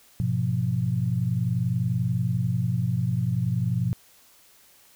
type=chord; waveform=sine; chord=F diminished; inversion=first; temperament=equal with one note detuned; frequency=103.05 / 123.47 / 174.61 Hz; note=Ab2 / Cb3 / F3; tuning=-13 / 0 / 0 cents; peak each=-29 / -24 / -28 dBFS; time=0.2-3.93 s; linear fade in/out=0 ms; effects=white hiss -56 dBFS RMS until 4.95 s